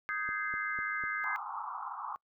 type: chord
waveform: sine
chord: Ab major seventh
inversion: second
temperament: just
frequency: 1245.9 / 1557.4 / 1661.2 / 2077 Hz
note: Eb6 / G6 / Ab6 / C7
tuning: +2 / -12 / 0 / -13 cents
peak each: -38 dBFS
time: 0.09-1.36 s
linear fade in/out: 0 ms
type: click train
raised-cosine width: 2 ms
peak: -35 dBFS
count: 4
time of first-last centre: 0.29-1.038 s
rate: 4.01 Hz
type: band-pass noise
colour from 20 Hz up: white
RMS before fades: -40 dBFS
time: 1.24-2.16 s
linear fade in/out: 0 ms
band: 790 to 1300 Hz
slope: 96 dB/octave
effects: noise-tail reverb RT60 0.1 s tail -25 dB re dry